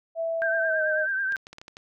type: tone with pitch glide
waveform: sine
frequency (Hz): 659.3 to 618.7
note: E5 to D#5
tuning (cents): 0 to -10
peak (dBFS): -25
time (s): 0.15-1.07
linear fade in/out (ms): 50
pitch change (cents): -110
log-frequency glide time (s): 0.6-0.85
type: tone with vibrato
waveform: sine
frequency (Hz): 1568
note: G6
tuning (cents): 0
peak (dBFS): -24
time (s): 0.42-1.36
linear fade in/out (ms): 0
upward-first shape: triangle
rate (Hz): 9.2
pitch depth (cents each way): 57
type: clicks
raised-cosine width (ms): 0.2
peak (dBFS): -25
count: 8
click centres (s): 1.323 / 1.367 / 1.469 / 1.53 / 1.584 / 1.615 / 1.681 / 1.769
effects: none